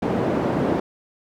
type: band-pass noise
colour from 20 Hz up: white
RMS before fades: -22 dBFS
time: 0.02-0.8 s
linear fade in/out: 5 ms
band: 120 to 480 Hz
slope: 12 dB/octave
effects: none